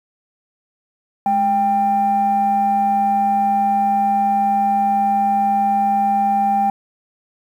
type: tone pair together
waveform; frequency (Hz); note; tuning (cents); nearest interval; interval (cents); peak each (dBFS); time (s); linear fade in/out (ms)
sine; 209.5 / 791; G#3 / G5; +15 / +15; octave + major seventh; 2300; -22 / -13; 1.26-6.7; 2
effects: tanh soft clip ceiling -9 dBFS + 8-bit